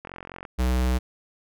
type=click train; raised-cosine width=0.5 ms; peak=-22 dBFS; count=19; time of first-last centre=0.05-0.452 s; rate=44.8 Hz
type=tone; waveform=square; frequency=62.8 Hz; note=B1; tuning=30 cents sharp; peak=-21 dBFS; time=0.58-0.99 s; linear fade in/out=20 ms
effects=none